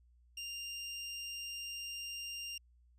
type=tone; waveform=25% pulse; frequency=2793 Hz; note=F7; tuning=1 cent flat; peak=-37 dBFS; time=0.37-2.58 s; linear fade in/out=5 ms; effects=added 60 Hz sine -63 dBFS peak until 2.98 s + resampled to 32000 Hz